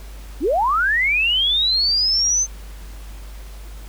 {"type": "linear sweep", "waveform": "sine", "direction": "up", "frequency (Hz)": [229.8, 6272], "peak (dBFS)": -15, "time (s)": [0.4, 2.47], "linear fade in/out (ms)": 50, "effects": ["added 50 Hz sine -33 dBFS peak until 3.88 s", "pink hiss -45 dBFS RMS until 3.88 s"]}